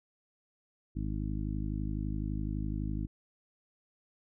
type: harmonic tone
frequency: 51.91 Hz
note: G#1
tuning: in tune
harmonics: 1 / 2 / 3 / 4 / 5 / 6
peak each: -35 / -38 / -40 / -41 / -42 / -43 dBFS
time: 0.95-3.07 s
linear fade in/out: 20 ms
effects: none